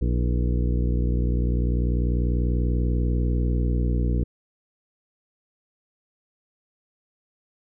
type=harmonic tone with a mistuned harmonic; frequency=60.2 Hz; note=B1; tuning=44 cents flat; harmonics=1 / 2 / 3 / 4 / 5 / 6 / 7 / 8; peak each=-21 / -27 / -31 / -33 / -35 / -37 / -38 / -39 dBFS; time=0.01-4.24 s; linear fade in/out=10 ms; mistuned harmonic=6; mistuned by=-98 cents; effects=none